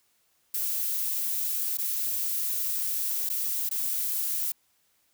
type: noise with dropouts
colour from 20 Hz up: violet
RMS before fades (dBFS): -29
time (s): 0.54-4.52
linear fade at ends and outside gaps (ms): 5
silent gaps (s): 1.773-1.785 / 3.291-3.298 / 3.692-3.711
effects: white hiss -69 dBFS RMS until 5.13 s